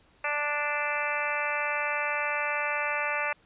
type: harmonic tone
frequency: 293.7 Hz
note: D4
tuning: in tune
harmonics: 2 / 3 / 4 / 5 / 6 / 7 / 8 / 9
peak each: -35 / -35 / -35 / -35 / -35 / -35 / -35 / -35 dBFS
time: 0.24-3.33 s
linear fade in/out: 5 ms
effects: pink hiss -62 dBFS RMS until 3.45 s + resampled to 8000 Hz